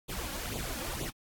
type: noise with flanger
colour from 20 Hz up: pink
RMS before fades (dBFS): -37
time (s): 0.08-1.11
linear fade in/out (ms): 20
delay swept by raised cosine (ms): 0.27 to 3.67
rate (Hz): 2.1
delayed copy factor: +0.8
effects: AAC 64 kbps